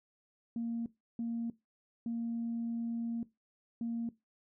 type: tone bursts at uneven times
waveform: sine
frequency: 232.2 Hz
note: A#3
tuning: 7 cents flat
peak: -32 dBFS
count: 4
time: 0.56-0.86 / 1.19-1.5 / 2.06-3.23 / 3.81-4.09 s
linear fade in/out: 2 ms
effects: noise-tail reverb RT60 0.2 s tail -19 dB re dry + tanh soft clip ceiling -29 dBFS